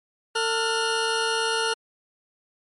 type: tone pair together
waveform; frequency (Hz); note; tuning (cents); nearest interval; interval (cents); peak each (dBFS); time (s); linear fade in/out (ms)
20% pulse; 450 / 1427.6; A4 / F6; +39 / +38; octave + minor sixth; 1999; -20; 0.35-1.74; 10
effects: MP3 48 kbps